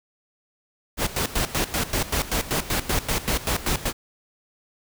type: noise with tremolo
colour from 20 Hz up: pink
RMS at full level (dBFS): -23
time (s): 0.97-3.93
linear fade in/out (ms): 50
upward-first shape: square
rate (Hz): 5.2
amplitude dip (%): 80
effects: none